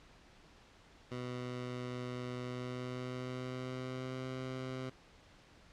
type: tone with pitch glide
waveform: 15% pulse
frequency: 124.5 to 129.64 Hz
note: B2 to C3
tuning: +14 to -16 cents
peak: -33 dBFS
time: 1.11-4.9 s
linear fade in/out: 10 ms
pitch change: +70 cents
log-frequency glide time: 2.42-4.26 s
effects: pink hiss -61 dBFS RMS until 5.72 s + low-pass 5000 Hz 12 dB/octave